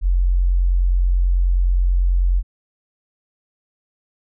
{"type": "tone", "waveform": "sine", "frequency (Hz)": 44.67, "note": "F1", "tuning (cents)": 40, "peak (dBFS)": -13, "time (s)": [0.01, 2.43], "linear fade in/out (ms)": 50, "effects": []}